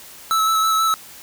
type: tone with vibrato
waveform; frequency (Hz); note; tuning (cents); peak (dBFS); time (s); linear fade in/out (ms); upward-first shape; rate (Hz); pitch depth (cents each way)
square; 1306; E6; -17; -16; 0.31-0.94; 0; square; 6.2; 13
effects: white hiss -41 dBFS RMS until 1.22 s